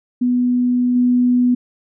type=tone with level steps; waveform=sine; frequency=246.9 Hz; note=B3; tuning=in tune; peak=-13 / -11 dBFS; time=0.21-1.55 s; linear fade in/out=10 ms; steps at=0.95 s; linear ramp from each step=10 ms; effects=none